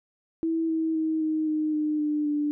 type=tone with pitch steps; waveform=sine; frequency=326.4 / 321.7 / 317.1 / 312.6 / 308.1 / 303.7 / 299.3 / 295 Hz; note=E4 / E4 / D#4 / D#4 / D#4 / D#4 / D4 / D4; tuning=-17 / -42 / +33 / +8 / -17 / -42 / +33 / +8 cents; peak=-23 dBFS; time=0.43-2.51 s; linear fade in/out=0 ms; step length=260 ms; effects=none